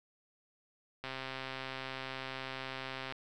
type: click train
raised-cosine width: 0.3 ms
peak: -24 dBFS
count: 276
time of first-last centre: 1.04-3.123 s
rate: 132 Hz
effects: none